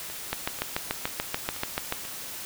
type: two click trains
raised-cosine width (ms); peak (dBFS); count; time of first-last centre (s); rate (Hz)
0.3; -10 / -23; 12 / 5; 0.33-1.924 / 0.1-2.051; 6.9 / 2.05
effects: white hiss -38 dBFS RMS until 2.45 s